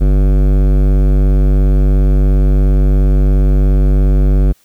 sine tone with hard clipping, 48.55 Hz, G1, 16 cents flat, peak -9 dBFS, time 0-4.53 s, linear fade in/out 20 ms, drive 16 dB, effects white hiss -53 dBFS RMS until 4.64 s

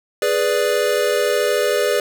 square chord, G# diminished, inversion none, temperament equal, 415.3 / 493.9 / 587.3 Hz, G#4 / B4 / D5, 0 / 0 / 0 cents, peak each -21 dBFS, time 0.22-2 s, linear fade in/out 2 ms, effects none

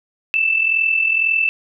sine tone pair together, 2640 / 2682 Hz, E7 / E7, +2 / +29 cents, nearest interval unison, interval 27 cents, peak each -15 / -21 dBFS, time 0.34-1.49 s, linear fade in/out 0 ms, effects none

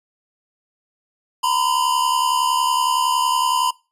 square tone pair together, 942 / 1012.8 Hz, A#5 / B5, +18 / +43 cents, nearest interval minor second, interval 125 cents, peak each -22 / -19 dBFS, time 1.43-3.71 s, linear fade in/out 10 ms, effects noise-tail reverb RT60 0.3 s tail -22 dB re dry + resampled to 32000 Hz

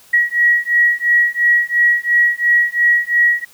sine beating tone pair, 1911 / 1913.9 Hz, A#6 / A#6, +43 / +45 cents, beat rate 2.9 Hz, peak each -14 dBFS, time 0.13-3.45 s, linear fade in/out 10 ms, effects white hiss -47 dBFS RMS until 3.53 s

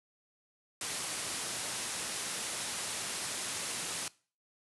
white low-pass noise, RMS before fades -38 dBFS, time 0.81-4.08 s, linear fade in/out 2 ms, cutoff 11000 Hz, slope 96 dB/octave, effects noise-tail reverb RT60 0.4 s tail -22 dB re dry + high-pass 100 Hz 12 dB/octave

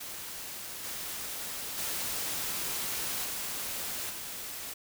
white noise with level steps, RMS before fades -41 / -38 / -34 / -36 / -40 dBFS, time 0-4.74 s, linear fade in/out 10 ms, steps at 0.83 / 1.77 / 3.24 / 4.09 s, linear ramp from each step 20 ms, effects none

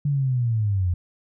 sine linear sweep, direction down, 146.83 to 85.2 Hz, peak -19 dBFS, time 0.05-0.94 s, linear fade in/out 5 ms, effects none

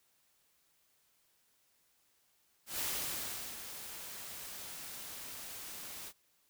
white noise with ADSR envelope, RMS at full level -36 dBFS, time 2.66-6.13 s, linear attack 140 ms, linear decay 770 ms, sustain -10 dB, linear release 55 ms, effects white hiss -73 dBFS RMS until 6.49 s

